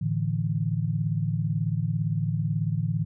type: chord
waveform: sine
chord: A suspended fourth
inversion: none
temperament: equal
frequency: 110 / 146.83 / 164.81 Hz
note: A2 / D3 / E3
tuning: 0 / 0 / 0 cents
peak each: -28 dBFS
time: 0.01-3.05 s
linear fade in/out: 10 ms
effects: none